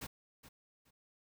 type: noise with echo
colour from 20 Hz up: pink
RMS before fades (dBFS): -44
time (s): 0.01-0.07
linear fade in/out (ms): 10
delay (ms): 420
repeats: 2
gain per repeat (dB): -13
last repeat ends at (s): 0.91
effects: none

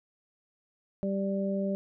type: harmonic tone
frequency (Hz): 196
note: G3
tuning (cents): 0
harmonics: 1 / 2 / 3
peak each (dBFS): -29 / -36 / -33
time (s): 1.03-1.75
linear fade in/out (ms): 0
effects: none

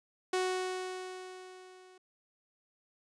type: tone with level ramp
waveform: sawtooth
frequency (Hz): 370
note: F#4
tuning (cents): 0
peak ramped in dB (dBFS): -24 to -52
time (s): 0.33-1.98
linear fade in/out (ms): 5
effects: resampled to 22050 Hz

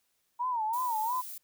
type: tone with vibrato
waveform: sine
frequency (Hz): 936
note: A#5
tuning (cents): +7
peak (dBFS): -28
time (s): 0.39-1.22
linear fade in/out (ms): 20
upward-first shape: sine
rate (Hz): 2.9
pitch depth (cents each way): 150
type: noise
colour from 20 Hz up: violet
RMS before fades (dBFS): -42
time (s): 0.73-1.38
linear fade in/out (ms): 5
effects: white hiss -75 dBFS RMS until 1.43 s

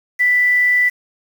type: tone with quantisation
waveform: sine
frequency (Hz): 1979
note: B6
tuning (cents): +3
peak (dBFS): -11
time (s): 0.19-0.9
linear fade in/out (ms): 20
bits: 6
effects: none

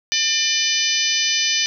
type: harmonic tone with a mistuned harmonic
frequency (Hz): 598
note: D5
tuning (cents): +31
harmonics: 3 / 4 / 5 / 6 / 7 / 8 / 9 / 10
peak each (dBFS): -28 / -25 / -24 / -26 / -28 / -24 / -27 / -23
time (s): 0.12-1.66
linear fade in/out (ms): 0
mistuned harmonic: 9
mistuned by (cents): -38
effects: none

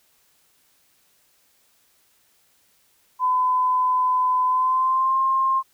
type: tone with pitch glide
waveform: sine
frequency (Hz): 1011 to 1061.3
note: B5 to C6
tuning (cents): +40 to +24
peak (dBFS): -17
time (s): 3.19-5.63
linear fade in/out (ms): 50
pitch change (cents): +84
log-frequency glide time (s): 4.45-5.19
effects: white hiss -62 dBFS RMS until 5.73 s

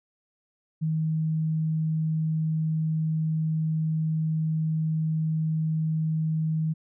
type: tone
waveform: sine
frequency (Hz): 158.2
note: D#3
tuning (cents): +29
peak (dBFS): -23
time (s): 0.81-6.74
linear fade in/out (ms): 20
effects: none

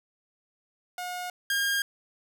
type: tone pair in turn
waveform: sawtooth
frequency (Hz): 720 / 1616.3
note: F#5 / G#6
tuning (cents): -47 / -47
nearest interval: octave + major second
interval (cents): 1400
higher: second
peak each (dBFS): -29 / -21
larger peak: second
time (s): 0.98-1.3 / 1.5-1.82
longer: neither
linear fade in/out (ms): 2
effects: none

